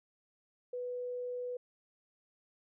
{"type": "tone", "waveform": "sine", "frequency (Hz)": 493.9, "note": "B4", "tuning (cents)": 0, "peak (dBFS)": -36, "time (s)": [0.73, 1.57], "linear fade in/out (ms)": 5, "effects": []}